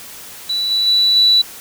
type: tone with level steps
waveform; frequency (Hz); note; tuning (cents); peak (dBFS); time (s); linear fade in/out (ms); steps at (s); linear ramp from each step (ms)
sine; 3951; B7; 0; -16 / -13 / -10 / -8; 0.49-1.42; 10; 0.7 / 0.86 / 1.15; 20
effects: white hiss -35 dBFS RMS until 1.6 s